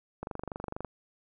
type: click train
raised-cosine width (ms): 1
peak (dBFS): -22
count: 16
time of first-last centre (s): 0.23-0.847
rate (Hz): 24.3
effects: none